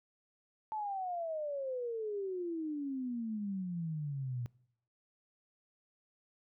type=exponential sweep; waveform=sine; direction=down; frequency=881 to 118.3 Hz; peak=-35 dBFS; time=0.72-4.46 s; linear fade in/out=0 ms; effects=noise-tail reverb RT60 0.7 s tail -23 dB re dry